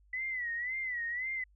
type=tone with vibrato; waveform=sine; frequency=1977 Hz; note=B6; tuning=1 cent sharp; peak=-33 dBFS; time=0.13-1.44 s; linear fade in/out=5 ms; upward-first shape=sine; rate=1.9 Hz; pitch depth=110 cents each way; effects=added 50 Hz sine -61 dBFS peak until 1.55 s